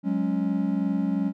triangle chord, F# suspended second, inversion none, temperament equal, 185 / 207.7 / 277.2 Hz, F#3 / G#3 / C#4, 0 / 0 / 0 cents, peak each -25 dBFS, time 0.03-1.33 s, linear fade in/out 50 ms, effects none

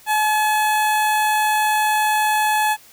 sawtooth tone with notch filter, 855 Hz, A5, 50 cents flat, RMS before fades -18 dBFS, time 0.06-2.77 s, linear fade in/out 50 ms, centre 5100 Hz, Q 1.5, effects white hiss -48 dBFS RMS until 2.92 s

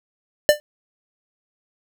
square tone with exponential decay, 595 Hz, D5, 22 cents sharp, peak -6 dBFS, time 0.49-0.6 s, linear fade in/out 0 ms, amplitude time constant 23 ms, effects none

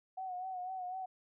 sine tone with vibrato, 740 Hz, F#5, in tune, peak -38 dBFS, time 0.17-1.06 s, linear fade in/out 10 ms, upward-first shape sine, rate 4 Hz, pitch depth 48 cents each way, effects none

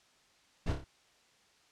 brown noise with echo, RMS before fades -29 dBFS, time 0.66-0.73 s, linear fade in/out 10 ms, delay 29 ms, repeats 4, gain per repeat -5 dB, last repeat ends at 0.846 s, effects white hiss -66 dBFS RMS until 1.71 s + low-pass 6000 Hz 12 dB/octave

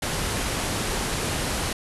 pink low-pass noise, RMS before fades -27 dBFS, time 0.02-1.73 s, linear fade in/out 5 ms, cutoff 12000 Hz, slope 96 dB/octave, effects none

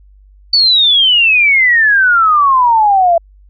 sine exponential sweep, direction down, 4556 to 663 Hz, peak -6 dBFS, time 0.53-3.18 s, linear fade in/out 5 ms, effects added 49 Hz sine -40 dBFS peak until 3.49 s

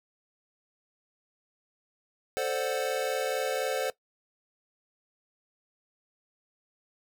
square chord, D dominant seventh, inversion second, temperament equal, 440 / 523.3 / 587.3 / 740 Hz, A4 / C5 / D5 / F#5, 0 / 0 / 0 / 0 cents, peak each -34 / -32 / -36 / -36 dBFS, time 2.37-3.9 s, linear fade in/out 0 ms, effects noise-tail reverb RT60 0.1 s tail -19 dB re dry

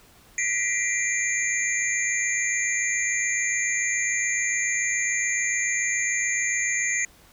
sine tone cluster, 1927 / 2034 / 2370 / 6460 / 7030 Hz, B6 / C7 / D7 / G#8 / A8, -43 / -50 / +15 / -49 / -2 cents, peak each -29 dBFS, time 0.38-7.05 s, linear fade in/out 2 ms, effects pink hiss -54 dBFS RMS until 7.32 s

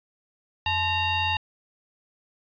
sine tone with frequency modulation, 1819 Hz, A#6, 43 cents flat, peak -22 dBFS, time 0.66-1.37 s, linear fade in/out 2 ms, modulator 954 Hz, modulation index 1.9, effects resampled to 11025 Hz

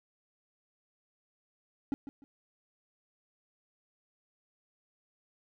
triangle tone with echo, 278.2 Hz, C#4, 6 cents sharp, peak -26 dBFS, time 1.92-1.94 s, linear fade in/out 0 ms, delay 150 ms, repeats 2, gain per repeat -12 dB, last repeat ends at 2.24 s, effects none

